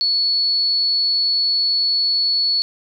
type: tone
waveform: sine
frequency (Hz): 4409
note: C#8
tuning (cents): -10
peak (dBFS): -15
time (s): 0.01-2.62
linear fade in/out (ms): 0
effects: none